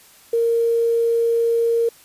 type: tone with quantisation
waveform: sine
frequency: 463.7 Hz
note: A#4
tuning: 9 cents flat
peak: -15 dBFS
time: 0.33-1.89 s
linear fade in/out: 5 ms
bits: 7
effects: white hiss -49 dBFS RMS until 2.04 s + resampled to 32000 Hz